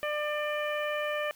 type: harmonic tone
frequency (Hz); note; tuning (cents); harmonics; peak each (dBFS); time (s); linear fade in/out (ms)
597; D5; +28; 1 / 2 / 3 / 4 / 5; -31 / -37 / -36 / -39 / -42; 0.03-1.31; 0
effects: white hiss -57 dBFS RMS until 1.35 s